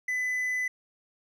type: tone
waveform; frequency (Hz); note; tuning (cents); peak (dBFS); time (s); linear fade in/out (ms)
triangle; 2004; B6; +25; -25; 0.08-0.68; 5
effects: none